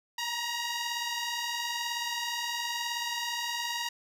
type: beating tone pair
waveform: 10% pulse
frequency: 932.3 / 951.3 Hz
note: A#5 / A#5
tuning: 0 / +35 cents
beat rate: 19 Hz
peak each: -28 / -24 dBFS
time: 0.18-3.89 s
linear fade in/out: 5 ms
effects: low-pass 12000 Hz 12 dB/octave